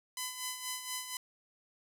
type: tone with tremolo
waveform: 5% pulse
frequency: 1010 Hz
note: B5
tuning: 39 cents sharp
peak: -23 dBFS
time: 0.17-1.17 s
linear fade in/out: 2 ms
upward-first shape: sine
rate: 4.2 Hz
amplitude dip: 60%
effects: none